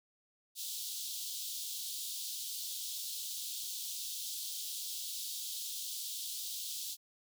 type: high-pass noise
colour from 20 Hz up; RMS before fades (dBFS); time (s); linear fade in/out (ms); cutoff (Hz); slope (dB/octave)
pink; -41; 0.55-6.97; 50; 3300; 48
effects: none